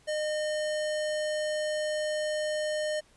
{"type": "tone", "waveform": "square", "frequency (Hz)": 610, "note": "D#5", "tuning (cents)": -34, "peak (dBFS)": -29, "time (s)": [0.07, 3.01], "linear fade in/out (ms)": 20, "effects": ["pink hiss -62 dBFS RMS until 3.16 s", "resampled to 24000 Hz"]}